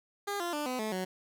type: tone with pitch steps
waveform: 15% pulse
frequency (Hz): 404.7 / 346.3 / 296.3 / 253.5 / 216.9 / 185.56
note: G#4 / F4 / D4 / B3 / A3 / F#3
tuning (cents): -45 / -15 / +15 / +45 / -25 / +5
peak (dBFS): -26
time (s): 0.27-1.05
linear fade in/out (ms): 10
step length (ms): 130
effects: none